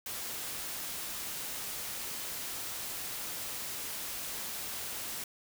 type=noise; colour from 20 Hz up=white; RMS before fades=-39 dBFS; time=0.06-5.24 s; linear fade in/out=2 ms; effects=none